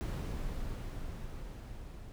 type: noise with level ramp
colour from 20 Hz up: brown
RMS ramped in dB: -35 to -47 dBFS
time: 0.01-2.12 s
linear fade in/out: 0 ms
effects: none